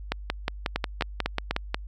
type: two click trains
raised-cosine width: 0.3 ms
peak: -9 / -9 dBFS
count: 4 / 10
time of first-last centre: 0.76-1.51 / 0.12-1.745 s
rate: 4 / 5.54 Hz
effects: added 50 Hz sine -36 dBFS peak until 1.87 s